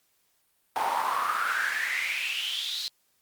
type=noise with high-pass filter sweep; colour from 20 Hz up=brown; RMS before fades=-29 dBFS; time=0.76-2.88 s; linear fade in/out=0 ms; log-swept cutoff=800 to 4200 Hz; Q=7.8; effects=white hiss -70 dBFS RMS until 3.21 s + Opus 48 kbps